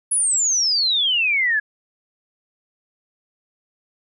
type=exponential sweep; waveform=sine; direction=down; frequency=10460 to 1661.2 Hz; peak=-16 dBFS; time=0.11-1.6 s; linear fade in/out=10 ms; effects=none